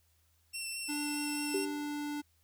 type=tone with vibrato; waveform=15% pulse; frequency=2700 Hz; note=E7; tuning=41 cents sharp; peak=-30 dBFS; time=0.53-1.66 s; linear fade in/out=20 ms; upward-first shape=sine; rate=4.8 Hz; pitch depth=14 cents each way
type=tone; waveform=square; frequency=293.7 Hz; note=D4; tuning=in tune; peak=-36 dBFS; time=0.88-2.22 s; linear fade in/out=20 ms
type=tone with exponential decay; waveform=sine; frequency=389.2 Hz; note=G4; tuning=12 cents flat; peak=-28 dBFS; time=1.54-1.97 s; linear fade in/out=5 ms; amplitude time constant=93 ms
effects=added 81 Hz sine -70 dBFS peak until 2.43 s + white hiss -73 dBFS RMS until 2.43 s